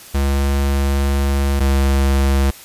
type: tone pair in turn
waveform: square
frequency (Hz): 69.3 / 68.31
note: C#2 / C#2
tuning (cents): 0 / -25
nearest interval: unison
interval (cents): 25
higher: first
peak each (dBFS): -15 / -13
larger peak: second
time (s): 0.14-1.6 / 1.6-2.51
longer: first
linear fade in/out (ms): 10
effects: white hiss -39 dBFS RMS until 2.64 s + resampled to 32000 Hz